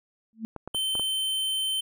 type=tone with exponential growth; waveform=sine; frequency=222.7 Hz; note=A3; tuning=21 cents sharp; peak=-26 dBFS; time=0.33-0.45 s; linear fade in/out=0 ms; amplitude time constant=25 ms
type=clicks; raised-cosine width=1 ms; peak=-22 dBFS; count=5; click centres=0.563 / 0.676 / 0.747 / 0.953 / 0.996 s
type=tone; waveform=square; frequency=3090 Hz; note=G7; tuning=26 cents flat; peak=-26 dBFS; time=0.74-1.81 s; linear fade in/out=10 ms
effects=none